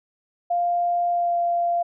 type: tone with pitch glide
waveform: sine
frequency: 698.5 to 691.7 Hz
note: F5 to F5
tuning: 0 to -17 cents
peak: -19 dBFS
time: 0.5-1.83 s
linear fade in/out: 10 ms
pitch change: -17 cents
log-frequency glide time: 1.1-1.37 s
effects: none